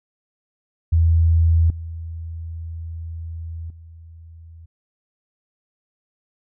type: tone with level steps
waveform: sine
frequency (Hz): 82.41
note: E2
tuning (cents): 0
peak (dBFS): -12 / -28 / -39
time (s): 0.92-4.66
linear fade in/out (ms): 10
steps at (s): 1.7 / 3.7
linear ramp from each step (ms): 2
effects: none